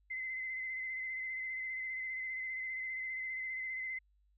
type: tone with vibrato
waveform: sine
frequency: 2055 Hz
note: C7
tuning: 32 cents flat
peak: -37 dBFS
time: 0.1-3.99 s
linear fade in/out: 10 ms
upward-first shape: square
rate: 15 Hz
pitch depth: 21 cents each way
effects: added 50 Hz sine -68 dBFS peak until 4.37 s